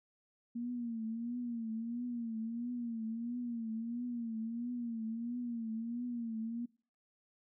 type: tone with vibrato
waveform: sine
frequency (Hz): 233.1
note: A#3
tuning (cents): 0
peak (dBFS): -36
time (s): 0.55-6.66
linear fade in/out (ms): 10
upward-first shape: triangle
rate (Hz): 1.5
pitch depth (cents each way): 100
effects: noise-tail reverb RT60 0.4 s tail -21 dB re dry